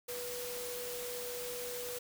sine tone in noise, 489.7 Hz, B4, 15 cents flat, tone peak -41 dBFS, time 0.08-1.99 s, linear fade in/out 10 ms, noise white, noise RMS -43 dBFS, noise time 0.08-1.99 s, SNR -1 dB, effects none

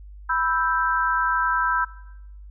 sine chord, E minor, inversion second, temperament equal, 987.8 / 1318.5 / 1568 Hz, B5 / E6 / G6, 0 / 0 / 0 cents, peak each -24 dBFS, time 0.29-1.85 s, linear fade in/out 10 ms, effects noise-tail reverb RT60 0.9 s tail -20 dB re dry + added 50 Hz sine -39 dBFS peak until 2.5 s

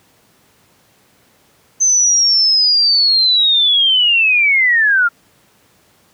sine linear sweep, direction down, 6220 to 1370 Hz, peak -9 dBFS, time 1.8-5.09 s, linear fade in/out 20 ms, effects pink hiss -53 dBFS RMS until 6.13 s + high-pass 100 Hz 12 dB/octave

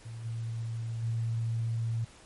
sine tone with level steps, 114.4 Hz, A#2, 32 cents flat, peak -38 / -32 / -28 dBFS, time 0.05-2.05 s, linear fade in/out 10 ms, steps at 0.24 / 1.02 s, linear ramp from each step 20 ms, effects pink hiss -55 dBFS RMS until 2.25 s + MP3 48 kbps

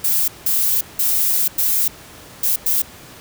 violet noise bursts at uneven times, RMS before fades -17 dBFS, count 6, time 0.04-0.28 / 0.46-0.81 / 0.99-1.48 / 1.58-1.88 / 2.43-2.56 / 2.66-2.82 s, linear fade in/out 5 ms, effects pink hiss -40 dBFS RMS until 3.2 s + high-pass 60 Hz 12 dB/octave

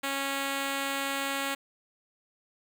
5% pulse tone, 275.4 Hz, C#4, 11 cents flat, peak -18 dBFS, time 0.03-1.55 s, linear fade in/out 10 ms, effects none

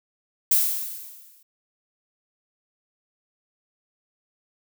violet noise with exponential decay, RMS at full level -17 dBFS, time 0.51-1.43 s, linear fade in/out 5 ms, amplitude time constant 200 ms, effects none

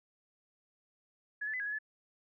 sine tone with pitch steps, 1691 / 1741 / 2011 / 1652 / 1689 / 1725 Hz, G#6 / A6 / B6 / G#6 / G#6 / A6, +31 / -19 / +31 / -10 / +29 / -35 cents, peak -34 dBFS, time 1.41-1.788 s, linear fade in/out 10 ms, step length 63 ms, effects none

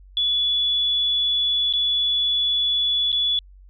sine tone with dropouts, 3424 Hz, A7, 48 cents flat, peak -18 dBFS, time 0.17-3.39 s, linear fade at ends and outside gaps 1 ms, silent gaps 1.727-1.736 / 3.119-3.127 s, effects added 47 Hz sine -44 dBFS peak until 3.69 s

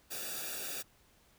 white noise with comb filter, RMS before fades -40 dBFS, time 0.1-0.83 s, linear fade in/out 20 ms, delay 0.96 ms, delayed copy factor -0.95, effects pink hiss -66 dBFS RMS until 1.38 s

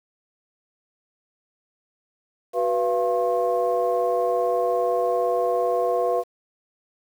sine tone cluster, 373.2 / 490.7 / 685 / 1073 Hz, F#4 / B4 / F5 / C6, +15 / -11 / -34 / +43 cents, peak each -28 / -22 / -23 / -31 dBFS, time 2.53-6.24 s, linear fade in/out 50 ms, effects tanh soft clip ceiling -9 dBFS + 8-bit

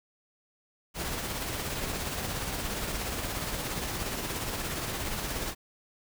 pink noise with tremolo, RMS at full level -32 dBFS, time 0.94-5.55 s, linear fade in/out 50 ms, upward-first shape triangle, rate 17 Hz, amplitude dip 40%, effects none

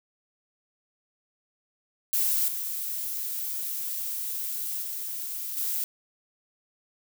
violet noise with level steps, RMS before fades -25 / -32 / -34 / -29 dBFS, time 2.13-5.84 s, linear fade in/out 0 ms, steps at 2.48 / 4.82 / 5.57 s, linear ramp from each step 2 ms, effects none

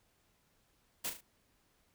white noise with echo, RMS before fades -37 dBFS, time 1.04-1.1 s, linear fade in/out 10 ms, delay 37 ms, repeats 3, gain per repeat -7 dB, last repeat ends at 1.211 s, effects pink hiss -73 dBFS RMS until 1.94 s

